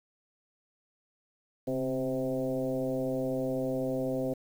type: tone with frequency modulation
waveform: sine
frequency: 392 Hz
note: G4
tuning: in tune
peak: -28 dBFS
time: 1.67-4.34 s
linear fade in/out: 10 ms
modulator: 128 Hz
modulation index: 1.8
effects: 9-bit